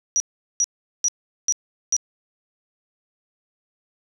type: tone bursts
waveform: sine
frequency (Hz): 5810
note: F#8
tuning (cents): -32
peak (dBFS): -16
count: 5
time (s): 0.16-1.965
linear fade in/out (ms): 0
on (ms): 41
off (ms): 400
effects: none